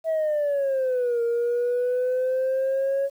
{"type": "exponential two-way sweep", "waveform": "sine", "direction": "down then up", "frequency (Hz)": [654, 466.2, 555], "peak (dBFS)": -19, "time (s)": [0.04, 3.1], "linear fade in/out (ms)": 50, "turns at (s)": 1.22, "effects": ["tanh soft clip ceiling -19 dBFS", "9-bit"]}